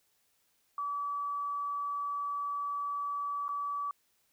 sine tone with dropouts, 1148 Hz, D6, 40 cents flat, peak -32 dBFS, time 0.78-3.91 s, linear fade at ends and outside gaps 2 ms, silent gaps 3.482-3.49 s, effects white hiss -73 dBFS RMS until 4.32 s

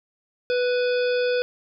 harmonic tone with a mistuned harmonic, 493.9 Hz, B4, in tune, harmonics 1 / 3 / 5 / 7 / 9 / 10, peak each -20 / -30 / -34 / -37 / -39 / -40 dBFS, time 0.5-1.42 s, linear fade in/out 0 ms, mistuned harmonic 5, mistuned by +25 cents, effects none

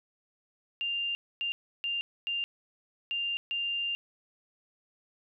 sine tone bursts at uneven times, 2794 Hz, F7, in tune, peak -29 dBFS, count 6, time 0.81-1.15 / 1.41-1.52 / 1.84-2.01 / 2.27-2.44 / 3.11-3.37 / 3.51-3.95 s, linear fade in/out 0 ms, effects none

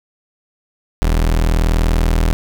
35% pulse tone, 40.53 Hz, E1, 29 cents flat, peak -10 dBFS, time 1.02-2.33 s, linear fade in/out 0 ms, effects none

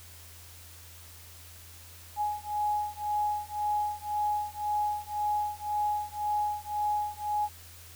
sine beating tone pair, 835 / 836.9 Hz, G#5 / G#5, +9 / +13 cents, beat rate 1.9 Hz, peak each -31 dBFS, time 2.16-7.49 s, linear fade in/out 50 ms, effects added 85 Hz sine -51 dBFS peak until 7.95 s + white hiss -51 dBFS RMS until 7.95 s

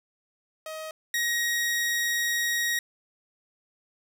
sawtooth tone pair in turn, 630 / 1887.9 Hz, D#5 / A#6, +21 / +21 cents, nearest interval octave + perfect fifth, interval 1900 cents, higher second, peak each -31 / -21 dBFS, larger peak second, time 0.66-0.91 / 1.14-2.79 s, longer second, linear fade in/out 2 ms, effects none

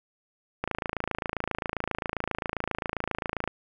click train, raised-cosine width 0.5 ms, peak -13 dBFS, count 79, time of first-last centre 0.64-3.476 s, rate 27.5 Hz, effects none

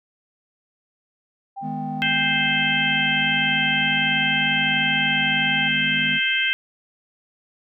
sine tone with vibrato, 788 Hz, G5, 9 cents sharp, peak -29 dBFS, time 1.56-5.69 s, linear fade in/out 20 ms, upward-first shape triangle, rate 1.8 Hz, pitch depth 14 cents each way
triangle chord, G# minor, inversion second, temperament just, 155.74 / 207.7 / 249.2 Hz, D#3 / G#3 / B3, +2 / 0 / +16 cents, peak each -30 / -30 / -29 dBFS, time 1.61-6.2 s, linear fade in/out 50 ms
harmonic tone, 523.3 Hz, C5, in tune, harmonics 3 / 4 / 5 / 6, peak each -24 / -24 / -24 / -24 dBFS, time 2.02-6.53 s, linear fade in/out 0 ms
effects none

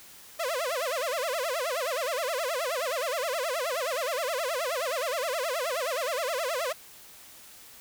sawtooth tone with vibrato, 580 Hz, D5, 22 cents flat, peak -24 dBFS, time 0.39-6.73 s, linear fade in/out 10 ms, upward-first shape sine, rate 9.5 Hz, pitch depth 290 cents each way, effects white hiss -50 dBFS RMS until 7.8 s

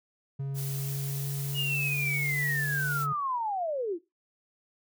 triangle tone with pitch glide, 137.6 to 143.44 Hz, C#3 to D3, -12 to -40 cents, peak -28 dBFS, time 0.39-3.13 s, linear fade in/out 10 ms, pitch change +72 cents, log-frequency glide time 0.82-2.58 s
blue noise, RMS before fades -39 dBFS, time 0.54-3.07 s, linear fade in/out 50 ms
sine linear sweep, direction down, 2900 to 311.1 Hz, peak -28 dBFS, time 1.54-3.99 s, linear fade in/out 50 ms
effects noise-tail reverb RT60 0.2 s tail -18 dB re dry

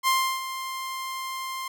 sawtooth tone with ADSR envelope, 1052 Hz, C6, 9 cents sharp, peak -15 dBFS, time 0.03-1.68 s, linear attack 44 ms, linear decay 330 ms, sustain -12 dB, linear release 4 ms, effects none

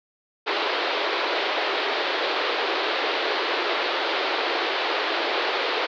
pink band-pass noise, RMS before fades -25 dBFS, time 0.46-5.87 s, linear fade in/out 20 ms, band 340 to 4400 Hz, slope 48 dB/octave, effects none

